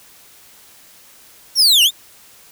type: linear two-way sweep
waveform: 40% pulse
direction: down then up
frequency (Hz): 5730 to 2734 to 3773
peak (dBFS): -8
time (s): 1.55-1.91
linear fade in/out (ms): 50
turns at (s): 1.83
effects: white hiss -46 dBFS RMS until 2.51 s